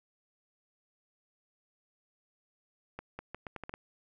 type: accelerating click train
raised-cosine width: 0.5 ms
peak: -25 dBFS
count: 8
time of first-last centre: 2.99-3.739 s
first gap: 200 ms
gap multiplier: 0.78
effects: none